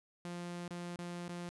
sawtooth tone with dropouts, 174.61 Hz, F3, in tune, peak -37 dBFS, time 0.25-1.49 s, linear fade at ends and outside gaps 0 ms, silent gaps 0.679-0.707 / 0.96-0.989 / 1.282-1.291 s, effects resampled to 24000 Hz

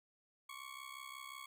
20% pulse ring-modulated tone, 1108.7 Hz, C#6, in tune, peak -40 dBFS, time 0.49-1.46 s, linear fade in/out 5 ms, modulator 32.8 Hz, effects none

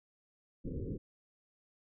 pink low-pass noise, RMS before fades -39 dBFS, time 0.64-0.98 s, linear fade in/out 20 ms, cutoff 510 Hz, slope 96 dB/octave, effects none

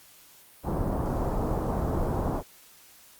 pink low-pass noise, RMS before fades -28 dBFS, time 0.63-2.43 s, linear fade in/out 50 ms, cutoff 1000 Hz, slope 24 dB/octave, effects white hiss -54 dBFS RMS until 3.19 s + Opus 48 kbps

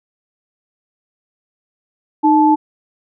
sine tone pair together, 307.6 / 870 Hz, D#4 / A5, -20 / -20 cents, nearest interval octave + tritone, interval 1800 cents, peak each -11 dBFS, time 2.23-2.56 s, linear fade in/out 20 ms, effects none

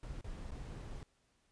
brown noise with dropouts, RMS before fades -45 dBFS, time 0.03-1.03 s, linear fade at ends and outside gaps 1 ms, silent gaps 0.211-0.243 / 0.508-0.517 s, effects pink hiss -75 dBFS RMS until 1.51 s + resampled to 22050 Hz

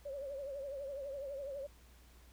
sine tone with vibrato, 554.4 Hz, C#5, in tune, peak -40 dBFS, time 0.05-1.67 s, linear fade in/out 10 ms, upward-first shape triangle, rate 12 Hz, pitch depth 98 cents each way, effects added 60 Hz sine -59 dBFS peak until 2.32 s + pink hiss -65 dBFS RMS until 2.32 s

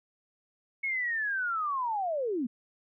sine linear sweep, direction down, 2205 to 220 Hz, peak -28 dBFS, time 0.83-2.47 s, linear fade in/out 10 ms, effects none

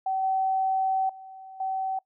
sine tone with level steps, 764 Hz, G5, 45 cents flat, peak -24 / -22 / -41 / -26 dBFS, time 0.06-1.99 s, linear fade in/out 5 ms, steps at 0.23 / 1.09 / 1.6 s, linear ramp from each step 5 ms, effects noise-tail reverb RT60 0.1 s tail -23 dB re dry

